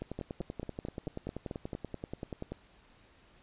two click trains, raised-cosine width 2 ms, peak -24 / -24 dBFS, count 8 / 27, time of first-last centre 0.19-1.732 / 0.02-2.52 s, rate 4.54 / 10.4 Hz, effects pink hiss -62 dBFS RMS until 3.42 s + resampled to 8000 Hz

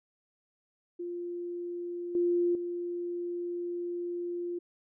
sine tone with level steps, 349.2 Hz, F4, in tune, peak -34 / -24 / -32 dBFS, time 0.99-4.59 s, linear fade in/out 10 ms, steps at 2.15 / 2.55 s, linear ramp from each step 2 ms, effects none

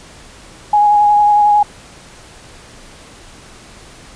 sine tone with vibrato, 830.6 Hz, G#5, in tune, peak -7 dBFS, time 0.73-1.63 s, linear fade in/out 5 ms, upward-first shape sine, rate 11 Hz, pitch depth 16 cents each way, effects pink hiss -39 dBFS RMS until 4.15 s + resampled to 22050 Hz

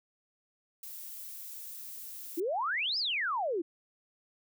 violet noise, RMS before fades -44 dBFS, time 0.83-2.4 s, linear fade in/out 2 ms
sine exponential two-way sweep, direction up then down, 314.1 to 5310 to 314.1 Hz, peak -29 dBFS, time 2.37-3.62 s, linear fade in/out 10 ms, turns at 2.98 s
effects none

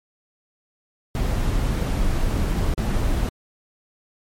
brown noise with dropouts, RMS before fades -21 dBFS, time 1.15-3.29 s, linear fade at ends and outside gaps 1 ms, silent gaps 2.739-2.778 s, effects MP3 64 kbps

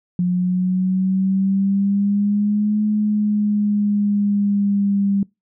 sine exponential two-way sweep, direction up then down, 178 to 212 to 198.1 Hz, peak -15 dBFS, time 0.19-5.23 s, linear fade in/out 2 ms, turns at 2.83 s, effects noise-tail reverb RT60 0.2 s tail -24 dB re dry

